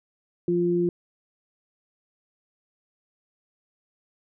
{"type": "tone pair together", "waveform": "sine", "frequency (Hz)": [174.61, 348.6], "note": ["F3", "F4"], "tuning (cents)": [0, -3], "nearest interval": "octave", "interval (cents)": 1197, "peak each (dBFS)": [-26, -21], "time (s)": [0.48, 0.89], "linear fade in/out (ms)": 2, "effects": []}